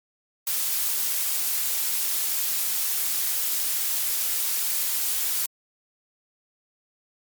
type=noise; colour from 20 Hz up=blue; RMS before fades=-25 dBFS; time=0.47-5.46 s; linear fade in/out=2 ms; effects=MP3 96 kbps